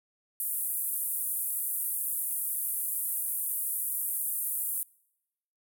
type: band-pass noise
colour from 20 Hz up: pink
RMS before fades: -32 dBFS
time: 0.4-4.83 s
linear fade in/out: 0 ms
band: 9600 to 16000 Hz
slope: 48 dB/octave
effects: noise-tail reverb RT60 0.9 s tail -26 dB re dry

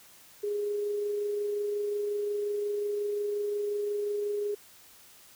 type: tone with amplitude modulation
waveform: sine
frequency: 412.6 Hz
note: G#4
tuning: 11 cents flat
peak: -27 dBFS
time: 0.43-4.55 s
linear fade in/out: 10 ms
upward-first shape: sine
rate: 25.6 Hz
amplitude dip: 25%
effects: white hiss -55 dBFS RMS until 5.35 s

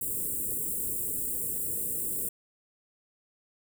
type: band-stop noise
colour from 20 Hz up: white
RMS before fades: -32 dBFS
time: 0.01-2.29 s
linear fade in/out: 5 ms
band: 510 to 7600 Hz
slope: 96 dB/octave
effects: none

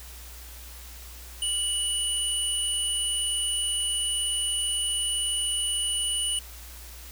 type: tone pair together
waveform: sine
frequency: 2940 / 9221 Hz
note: F#7 / D9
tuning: -12 / -33 cents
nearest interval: octave + minor sixth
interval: 1979 cents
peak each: -27 / -28 dBFS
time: 1.42-6.39 s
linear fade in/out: 2 ms
effects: added 60 Hz sine -43 dBFS peak until 7.11 s + white hiss -46 dBFS RMS until 7.11 s

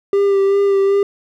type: tone with vibrato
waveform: triangle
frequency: 396.1 Hz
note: G4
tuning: 18 cents sharp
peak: -9 dBFS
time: 0.13-1.03 s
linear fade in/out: 2 ms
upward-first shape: sine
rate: 2.6 Hz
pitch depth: 21 cents each way
effects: none

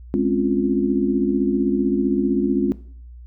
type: chord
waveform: sine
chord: Db major seventh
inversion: second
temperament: equal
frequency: 207.7 / 261.6 / 277.2 / 349.2 Hz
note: Ab3 / C4 / Db4 / F4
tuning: 0 / 0 / 0 / 0 cents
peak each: -22 dBFS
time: 0.14-2.72 s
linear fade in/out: 0 ms
effects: noise-tail reverb RT60 0.5 s tail -17 dB re dry + added 60 Hz sine -37 dBFS peak until 3.26 s

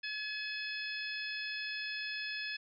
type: harmonic tone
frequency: 853 Hz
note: G#5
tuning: 46 cents sharp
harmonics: 2 / 3 / 4 / 5 / 6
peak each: -41 / -41 / -46 / -48 / -45 dBFS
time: 0.03-2.57 s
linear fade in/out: 10 ms
effects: none

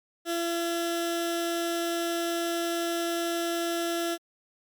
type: tone with notch filter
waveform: 15% pulse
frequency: 338.9 Hz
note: E4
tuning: 48 cents sharp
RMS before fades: -29 dBFS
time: 0.25-4.18 s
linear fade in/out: 50 ms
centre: 1000 Hz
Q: 1.6
effects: MP3 96 kbps

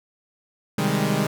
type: chord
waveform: sawtooth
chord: Ab major seventh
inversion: first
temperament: equal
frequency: 130.81 / 155.56 / 196 / 207.7 Hz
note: C3 / Eb3 / G3 / Ab3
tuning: 0 / 0 / 0 / 0 cents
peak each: -24 / -21 / -21 / -21 dBFS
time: 0.78-1.27 s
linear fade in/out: 5 ms
effects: none

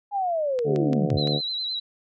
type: linear sweep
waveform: sine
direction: down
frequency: 830.6 to 64.8 Hz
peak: -22 dBFS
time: 0.11-1.2 s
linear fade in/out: 50 ms
type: click train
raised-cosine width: 0.2 ms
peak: -20 dBFS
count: 5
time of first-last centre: 0.59-1.274 s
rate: 5.85 Hz
type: harmonic tone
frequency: 73.42 Hz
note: D2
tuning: in tune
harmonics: 2 / 3 / 4 / 5 / 6 / 7 / 8 / 9 / 10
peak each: -25 / -31 / -31 / -34 / -32 / -31 / -37 / -38 / -37 dBFS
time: 0.64-1.41 s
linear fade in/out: 50 ms
type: tone with vibrato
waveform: sine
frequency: 3977 Hz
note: B7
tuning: 11 cents sharp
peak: -26 dBFS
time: 1.17-1.8 s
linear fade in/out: 10 ms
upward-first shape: sine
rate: 9.6 Hz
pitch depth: 55 cents each way
effects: none

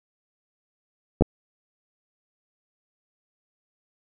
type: clicks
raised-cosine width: 2 ms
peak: -5 dBFS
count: 2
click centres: 1.21 / 1.222 s
effects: none

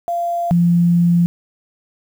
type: tone pair in turn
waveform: sine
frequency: 690 / 172.5 Hz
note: F5 / F3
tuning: -21 / -21 cents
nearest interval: 2 octaves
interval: 2400 cents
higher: first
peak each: -17 / -10 dBFS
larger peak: second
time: 0.08-0.51 / 0.51-1.26 s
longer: second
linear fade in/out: 0 ms
effects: 7-bit

